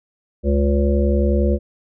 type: harmonic tone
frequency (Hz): 70.8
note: C#2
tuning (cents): +37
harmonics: 1 / 3 / 5 / 7 / 8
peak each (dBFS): -16 / -21 / -23 / -24 / -25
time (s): 0.43-1.59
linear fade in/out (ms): 50
effects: none